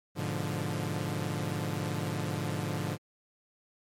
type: chord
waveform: sawtooth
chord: G# diminished seventh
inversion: none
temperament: equal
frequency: 103.83 / 123.47 / 146.83 / 174.61 Hz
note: G#2 / B2 / D3 / F3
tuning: 0 / 0 / 0 / 0 cents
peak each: -32 / -36 / -31 / -33 dBFS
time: 0.15-2.98 s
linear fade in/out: 50 ms
effects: MP3 64 kbps